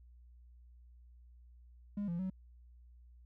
triangle tone with pitch steps, 203.9 / 171.5 / 187.8 Hz, G#3 / F3 / F#3, -32 / -31 / +26 cents, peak -32 dBFS, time 1.97-2.3 s, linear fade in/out 5 ms, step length 110 ms, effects tanh soft clip ceiling -29 dBFS + added 60 Hz sine -56 dBFS peak until 3.25 s

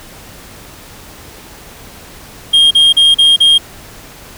triangle tone bursts, 3228 Hz, G#7, 50 cents flat, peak -3 dBFS, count 5, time 2.53-3.582 s, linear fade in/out 10 ms, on 180 ms, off 38 ms, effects pink hiss -35 dBFS RMS until 4.37 s

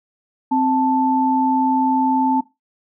sine tone pair together, 261.6 / 879.9 Hz, C4 / A5, 0 / 0 cents, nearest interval octave + major sixth, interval 2100 cents, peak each -17 dBFS, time 0.51-2.41 s, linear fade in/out 10 ms, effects noise-tail reverb RT60 0.2 s tail -17 dB re dry

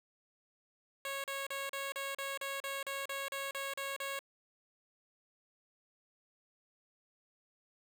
10% pulse tone bursts, 550 Hz, C#5, 14 cents flat, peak -29 dBFS, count 14, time 1.05-4.191 s, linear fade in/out 2 ms, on 190 ms, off 37 ms, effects none

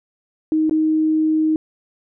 sine tone with dropouts, 313.2 Hz, D#4, 11 cents sharp, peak -14 dBFS, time 0.52-1.56 s, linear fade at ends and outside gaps 1 ms, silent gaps 0.696-0.71 s, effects none

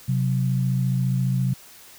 sine tone pair together, 130.36 / 185 Hz, C3 / F#3, -6 / 0 cents, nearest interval tritone, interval 606 cents, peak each -20 / -26 dBFS, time 0.08-1.54 s, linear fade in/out 10 ms, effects white hiss -47 dBFS RMS until 1.98 s

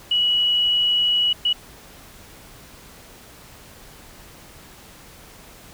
sine tone bursts at uneven times, 2928 Hz, F#7, 19 cents flat, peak -16 dBFS, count 2, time 0.11-1.33 / 1.45-1.53 s, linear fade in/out 5 ms, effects pink hiss -45 dBFS RMS until 5.73 s

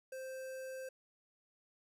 square tone with notch filter, 523.3 Hz, C5, in tune, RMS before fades -45 dBFS, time 0.12-0.89 s, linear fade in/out 5 ms, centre 3600 Hz, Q 1.4, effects resampled to 32000 Hz + 12-bit

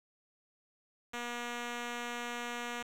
5% pulse tone, 240 Hz, B3, 49 cents flat, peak -26 dBFS, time 1.13-2.83 s, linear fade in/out 10 ms, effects low-pass 8000 Hz 12 dB/octave + 9-bit

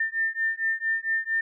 sine beating tone pair, 1799 / 1803.4 Hz, A6 / A6, +38 / +42 cents, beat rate 4.4 Hz, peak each -27 dBFS, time 0-1.41 s, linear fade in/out 5 ms, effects none

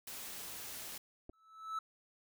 white noise, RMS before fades -46 dBFS, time 0.07-0.98 s, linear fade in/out 5 ms
clicks, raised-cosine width 2 ms, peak -37 dBFS, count 2, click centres 1.294 / 1.297 s
triangle tone with exponential growth, 1308 Hz, E6, 14 cents flat, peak -32 dBFS, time 1.33-1.79 s, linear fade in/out 5 ms, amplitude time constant 100 ms
effects none

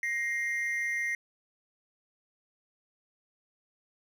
triangle ring-modulated tone, 1992 Hz, B6, 14 cents sharp, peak -24 dBFS, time 0.03-1.15 s, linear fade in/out 2 ms, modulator 113 Hz, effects none

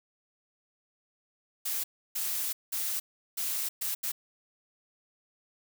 blue noise bursts at uneven times, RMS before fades -32 dBFS, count 6, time 1.65-1.84 / 2.15-2.53 / 2.72-3 / 3.37-3.69 / 3.81-3.95 / 4.03-4.12 s, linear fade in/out 10 ms, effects none

